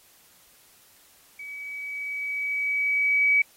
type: tone with level ramp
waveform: sine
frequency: 2277 Hz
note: C#7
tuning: 46 cents sharp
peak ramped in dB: -36 to -16 dBFS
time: 1.39-3.42 s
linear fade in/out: 5 ms
effects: white hiss -57 dBFS RMS until 3.56 s + AAC 48 kbps